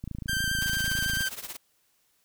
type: click train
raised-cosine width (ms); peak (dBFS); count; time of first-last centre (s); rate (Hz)
5; -23; 33; 0.04-1.208; 27.4
type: tone with vibrato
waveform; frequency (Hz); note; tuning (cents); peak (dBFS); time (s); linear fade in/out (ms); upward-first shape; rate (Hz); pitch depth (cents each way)
sawtooth; 1568; G6; 0; -23; 0.28-1.29; 10; square; 8.9; 13
type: noise with tremolo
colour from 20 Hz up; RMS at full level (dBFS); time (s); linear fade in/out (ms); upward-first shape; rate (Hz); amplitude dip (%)
white; -35; 0.61-1.57; 10; triangle; 17; 90
effects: white hiss -69 dBFS RMS until 2.24 s